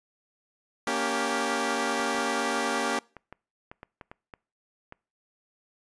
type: chord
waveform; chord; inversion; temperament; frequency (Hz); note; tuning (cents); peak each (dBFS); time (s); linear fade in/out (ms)
10% pulse; G diminished; first; equal with one note detuned; 233.1 / 280.9 / 392; Bb3 / Db4 / G4; 0 / +23 / 0; -22; 0.87-2.99; 2
type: clicks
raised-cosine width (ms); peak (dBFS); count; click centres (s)
0.5; -27; 11; 1.997 / 2.15 / 2.188 / 3.167 / 3.326 / 3.715 / 3.831 / 4.012 / 4.115 / 4.338 / 4.924
effects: noise-tail reverb RT60 0.4 s tail -25 dB re dry + resampled to 22050 Hz

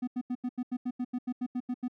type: tone bursts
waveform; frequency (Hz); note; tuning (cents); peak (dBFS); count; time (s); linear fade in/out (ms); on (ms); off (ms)
triangle; 248.4; B3; +10; -27; 14; 0.02-1.882; 10; 55; 84
effects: none

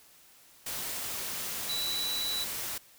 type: tone in noise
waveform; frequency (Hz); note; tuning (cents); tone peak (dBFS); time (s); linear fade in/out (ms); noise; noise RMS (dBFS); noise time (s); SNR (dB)
sine; 3946; B7; -2; -31; 1.69-2.44; 5; white; -36; 0.66-2.78; +2
effects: white hiss -58 dBFS RMS until 2.98 s

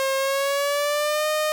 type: tone with pitch glide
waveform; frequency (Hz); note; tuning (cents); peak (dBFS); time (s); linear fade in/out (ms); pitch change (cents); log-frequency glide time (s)
sawtooth; 537 to 613.3; C5 to D#5; +45 to -25; -17; 0-1.52; 0; +230; 0.17-1.28
effects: none

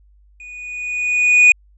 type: tone with level ramp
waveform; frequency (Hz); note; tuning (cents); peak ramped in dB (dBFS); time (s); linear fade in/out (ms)
triangle; 2467; D#7; -15; -33 to -3; 0.4-1.52; 2
effects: added 50 Hz sine -48 dBFS peak until 1.77 s + resampled to 22050 Hz

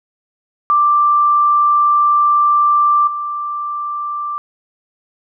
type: tone with level steps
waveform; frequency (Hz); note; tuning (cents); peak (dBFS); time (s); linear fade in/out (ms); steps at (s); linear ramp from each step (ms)
sine; 1178; D6; +5; -9 / -19; 0.7-4.38; 0; 3.07; 5
effects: none

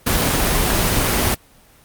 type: noise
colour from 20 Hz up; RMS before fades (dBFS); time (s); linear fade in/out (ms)
pink; -17; 0.06-1.35; 10
effects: pink hiss -50 dBFS RMS until 1.84 s + Opus 24 kbps

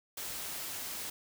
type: noise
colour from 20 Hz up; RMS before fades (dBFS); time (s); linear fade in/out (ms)
white; -40; 0.17-1.1; 5
effects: none

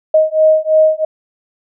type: beating tone pair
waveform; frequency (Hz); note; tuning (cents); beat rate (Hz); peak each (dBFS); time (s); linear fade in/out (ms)
sine; 625 / 628; D#5 / D#5; +8 / +16; 3; -11; 0.14-1.05; 5
effects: none

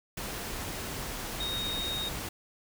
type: tone in noise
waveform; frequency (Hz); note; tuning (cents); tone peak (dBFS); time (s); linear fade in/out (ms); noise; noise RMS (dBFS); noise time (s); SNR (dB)
sine; 3729; A#7; 0; -32; 1.4-2.09; 5; pink; -37; 0.17-2.29; +2
effects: none

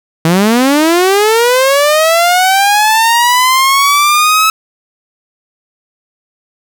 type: linear sweep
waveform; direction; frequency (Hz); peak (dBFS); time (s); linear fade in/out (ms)
sawtooth; up; 157.2 to 1300; -3; 0.25-4.5; 2
effects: none

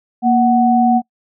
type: tone pair together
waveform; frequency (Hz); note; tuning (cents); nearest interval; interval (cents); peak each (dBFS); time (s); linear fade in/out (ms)
sine; 235.2 / 743.9; A#3 / F#5; +16 / +9; octave + minor sixth; 1993; -12; 0.22-1.02; 50
effects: noise-tail reverb RT60 0.1 s tail -25 dB re dry

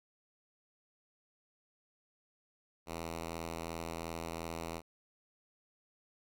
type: tone with vibrato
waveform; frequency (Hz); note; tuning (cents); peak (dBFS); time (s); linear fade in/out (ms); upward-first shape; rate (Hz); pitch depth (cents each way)
5% pulse; 82.8; E2; +8; -28; 2.86-4.82; 50; sine; 14; 11
effects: none

